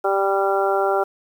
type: harmonic tone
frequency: 196 Hz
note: G3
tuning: in tune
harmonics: 2 / 3 / 4 / 5 / 6 / 7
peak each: -21 / -23 / -22 / -31 / -32 / -25 dBFS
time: 0.04-1.04 s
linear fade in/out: 10 ms
effects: 8-bit